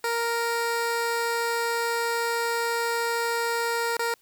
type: tone with dropouts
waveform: 15% pulse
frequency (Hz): 466.3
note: A#4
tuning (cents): +1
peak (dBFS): -18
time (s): 0.04-4.14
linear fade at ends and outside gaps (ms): 2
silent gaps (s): 3.969-3.993
effects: white hiss -63 dBFS RMS until 4.21 s